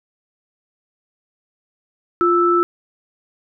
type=tone pair together; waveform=sine; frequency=349.2 / 1318.4 Hz; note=F4 / E6; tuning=0 / 0 cents; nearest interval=octave + major seventh; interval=2300 cents; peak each=-15 dBFS; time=2.21-2.63 s; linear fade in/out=0 ms; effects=none